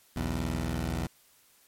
15% pulse tone pair together, 61.74 / 82.41 Hz, B1 / E2, 0 / 0 cents, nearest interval perfect fourth, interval 500 cents, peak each -26 dBFS, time 0.16-1.07 s, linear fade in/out 5 ms, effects white hiss -62 dBFS RMS until 1.67 s + MP3 64 kbps

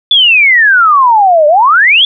sine exponential two-way sweep, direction down then up, 3507 to 581 to 3507 Hz, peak -3 dBFS, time 0.11-2.05 s, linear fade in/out 2 ms, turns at 1.47 s, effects none

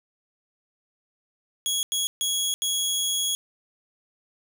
20% pulse tone bursts at uneven times, 3331 Hz, G#7, 4 cents sharp, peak -18 dBFS, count 4, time 1.66-1.83 / 1.92-2.07 / 2.21-2.54 / 2.62-3.35 s, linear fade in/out 0 ms, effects 10-bit

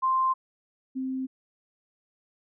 sine tone pair in turn, 1046.5 / 261.6 Hz, C6 / C4, 0 / 0 cents, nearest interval 2 octaves, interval 2400 cents, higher first, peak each -21 / -28 dBFS, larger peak first, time 0.02-0.34 / 0.95-1.27 s, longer neither, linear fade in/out 20 ms, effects none

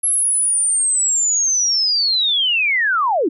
sine linear sweep, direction down, 11175 to 266.1 Hz, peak -14 dBFS, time 0.03-3.29 s, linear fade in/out 10 ms, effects none

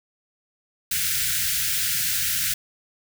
white band-stop noise, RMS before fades -24 dBFS, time 0.91-2.54 s, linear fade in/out 5 ms, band 180 to 1400 Hz, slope 96 dB/octave, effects none

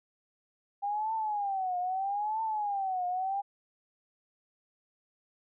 sine tone with vibrato, 799 Hz, G5, 33 cents sharp, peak -29 dBFS, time 0.82-3.42 s, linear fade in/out 20 ms, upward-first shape triangle, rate 0.78 Hz, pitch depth 200 cents each way, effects none

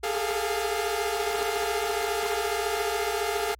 sawtooth tone cluster, 404.8 / 419.2 / 446.5 / 700 Hz, G#4 / G#4 / A4 / F5, -44 / +16 / +25 / +4 cents, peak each -28 dBFS, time 0.03-3.55 s, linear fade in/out 10 ms, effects added 60 Hz sine -50 dBFS peak until 3.59 s + AAC 48 kbps

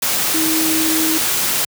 sine tone in noise, 318.5 Hz, D#4, 41 cents sharp, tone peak -18 dBFS, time 0.34-1.18 s, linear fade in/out 5 ms, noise white, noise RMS -18 dBFS, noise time 0.02-1.65 s, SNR -3 dB, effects high-pass 100 Hz 12 dB/octave

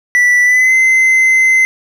triangle tone with pitch glide, 1966 to 2059 Hz, B6 to C7, -8 to -28 cents, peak -5 dBFS, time 0.15-1.65 s, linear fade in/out 0 ms, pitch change +80 cents, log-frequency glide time 0.43-0.74 s, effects none

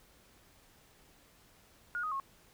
sine tone with pitch steps, 1435 / 1249.2 / 1087.5 Hz, F6 / D#6 / C#6, +47 / +7 / -33 cents, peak -33 dBFS, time 1.95-2.199 s, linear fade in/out 0 ms, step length 83 ms, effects pink hiss -63 dBFS RMS until 2.53 s

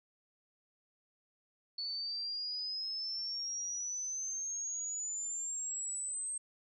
sine exponential sweep, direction up, 4438 to 8372 Hz, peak -36 dBFS, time 1.78-6.38 s, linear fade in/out 5 ms, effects none

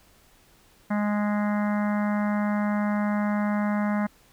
harmonic tone, 207.7 Hz, G#3, in tune, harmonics 1 / 3 / 4 / 5 / 6 / 7 / 8 / 9 / 10, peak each -23 / -33 / -35 / -37 / -39 / -40 / -41 / -42 / -43 dBFS, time 0.9-4.07 s, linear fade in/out 10 ms, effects pink hiss -58 dBFS RMS until 4.32 s

